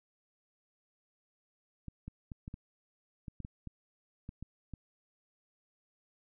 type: clicks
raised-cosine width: 5 ms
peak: -30 dBFS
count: 12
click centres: 1.883 / 2.08 / 2.318 / 2.479 / 2.541 / 3.282 / 3.403 / 3.449 / 3.673 / 4.291 / 4.426 / 4.737 s
effects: none